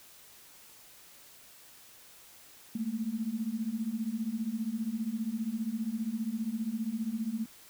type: beating tone pair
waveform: sine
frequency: 213.3 / 228.3 Hz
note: G#3 / A#3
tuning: +46 / -36 cents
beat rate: 15 Hz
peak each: -35 / -33 dBFS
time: 2.75-7.46 s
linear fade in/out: 5 ms
effects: white hiss -55 dBFS RMS until 7.69 s